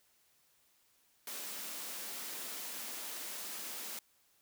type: high-pass noise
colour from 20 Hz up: white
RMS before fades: -43 dBFS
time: 1.27-3.99 s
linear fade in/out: 2 ms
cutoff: 180 Hz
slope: 48 dB/octave
effects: white hiss -71 dBFS RMS until 4.41 s